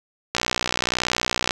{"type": "click train", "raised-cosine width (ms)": 0.2, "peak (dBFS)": -3, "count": 72, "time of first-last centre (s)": [0.35, 1.508], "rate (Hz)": 61.3, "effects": []}